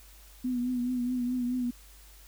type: tone with vibrato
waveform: sine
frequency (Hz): 247.8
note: B3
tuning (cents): +6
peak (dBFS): -27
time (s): 0.44-1.71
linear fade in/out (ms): 10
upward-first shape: triangle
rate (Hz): 4.7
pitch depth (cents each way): 52
effects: added 50 Hz sine -52 dBFS peak until 2.27 s + white hiss -56 dBFS RMS until 2.27 s